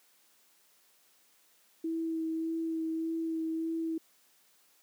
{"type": "tone with vibrato", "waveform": "sine", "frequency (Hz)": 324.7, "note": "E4", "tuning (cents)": -26, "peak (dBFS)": -30, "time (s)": [1.84, 3.98], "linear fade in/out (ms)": 5, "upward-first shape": "sine", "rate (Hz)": 1.7, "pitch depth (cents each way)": 15, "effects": ["white hiss -66 dBFS RMS until 4.82 s", "high-pass 200 Hz 12 dB/octave"]}